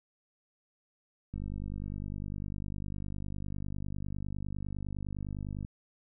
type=click train; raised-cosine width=5 ms; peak=-26 dBFS; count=216; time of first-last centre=1.34-5.649 s; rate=49.9 Hz; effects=none